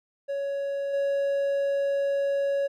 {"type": "tone with level steps", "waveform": "triangle", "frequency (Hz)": 558, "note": "C#5", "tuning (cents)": 11, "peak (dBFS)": [-25, -21], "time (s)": [0.28, 2.68], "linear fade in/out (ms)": 20, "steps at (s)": 0.93, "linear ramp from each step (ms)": 10, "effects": []}